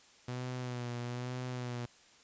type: tone with vibrato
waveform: sawtooth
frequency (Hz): 123.47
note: B2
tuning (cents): 0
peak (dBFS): -33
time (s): 0.28-1.86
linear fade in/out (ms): 5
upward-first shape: sine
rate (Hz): 1.1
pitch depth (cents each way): 41
effects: white hiss -61 dBFS RMS until 2.23 s + resampled to 16000 Hz